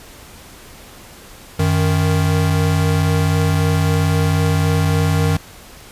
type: tone pair together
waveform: square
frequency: 92.57 / 155.56 Hz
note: F#2 / D#3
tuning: +1 / 0 cents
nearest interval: major sixth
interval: 899 cents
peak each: -17 dBFS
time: 1.59-5.37 s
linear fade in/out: 5 ms
effects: pink hiss -40 dBFS RMS until 5.91 s + resampled to 32000 Hz